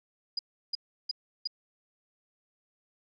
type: tone bursts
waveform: sine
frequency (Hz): 4900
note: D#8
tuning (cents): -27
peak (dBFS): -28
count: 4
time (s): 0.37-1.474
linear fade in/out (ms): 5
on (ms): 21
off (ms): 340
effects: none